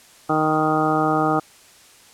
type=harmonic tone with a mistuned harmonic; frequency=155.56 Hz; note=D#3; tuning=in tune; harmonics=1 / 2 / 3 / 4 / 5 / 6 / 7 / 8 / 9; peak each=-27 / -22 / -26 / -27 / -22 / -34 / -33 / -23 / -32 dBFS; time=0.29-1.4 s; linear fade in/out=10 ms; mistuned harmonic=6; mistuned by=+30 cents; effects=white hiss -49 dBFS RMS until 2.13 s + low-pass 10000 Hz 12 dB/octave